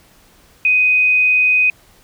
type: tone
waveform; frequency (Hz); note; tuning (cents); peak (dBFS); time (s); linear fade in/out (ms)
sine; 2501; D#7; +8; -10; 0.65-1.7; 2
effects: pink hiss -50 dBFS RMS until 2.03 s